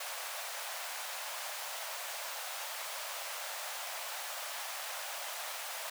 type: high-pass noise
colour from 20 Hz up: pink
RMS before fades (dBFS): -41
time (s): 0-5.9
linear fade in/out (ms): 5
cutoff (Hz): 580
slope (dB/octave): 48
effects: none